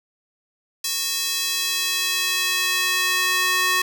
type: tone with high-pass filter sweep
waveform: square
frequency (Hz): 367.8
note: F#4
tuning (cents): -10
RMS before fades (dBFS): -22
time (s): 0.84-3.82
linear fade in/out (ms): 5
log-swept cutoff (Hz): 4600 to 1500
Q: 1.1
effects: 8-bit